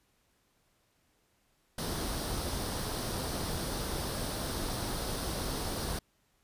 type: noise with comb filter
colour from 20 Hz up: pink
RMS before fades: -35 dBFS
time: 1.78-5.99 s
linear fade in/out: 5 ms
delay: 0.21 ms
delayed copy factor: +0.5
effects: pink hiss -72 dBFS RMS until 6.43 s + resampled to 32000 Hz